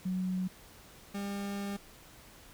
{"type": "tone pair in turn", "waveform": ["sine", "40% pulse"], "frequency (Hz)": [184.9, 200.3], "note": ["F#3", "G3"], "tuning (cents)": [-1, 38], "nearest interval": "minor second", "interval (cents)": 139, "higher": "second", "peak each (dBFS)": [-30, -34], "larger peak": "first", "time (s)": [[0.05, 0.48], [1.14, 1.77]], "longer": "second", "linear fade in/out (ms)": 10, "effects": ["pink hiss -55 dBFS RMS until 2.53 s"]}